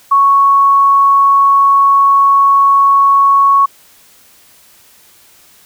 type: tone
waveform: sine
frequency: 1108.7 Hz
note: C#6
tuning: in tune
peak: -5 dBFS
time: 0.11-3.66 s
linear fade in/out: 10 ms
effects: white hiss -45 dBFS RMS until 5.65 s